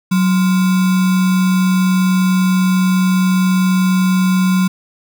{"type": "tone with sample-and-hold", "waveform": "sine", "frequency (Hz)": 185.3, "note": "F#3", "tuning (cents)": 3, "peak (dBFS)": -10, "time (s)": [0.11, 4.68], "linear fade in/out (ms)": 10, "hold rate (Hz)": 1225, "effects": []}